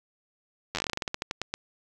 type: slowing click train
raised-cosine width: 0.2 ms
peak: -12 dBFS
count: 18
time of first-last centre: 0.75-1.54 s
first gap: 10 ms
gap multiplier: 1.17
effects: none